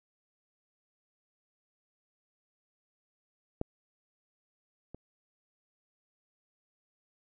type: clicks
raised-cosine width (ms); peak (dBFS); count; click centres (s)
2; -18 / -30; 2; 3.614 / 4.946
effects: none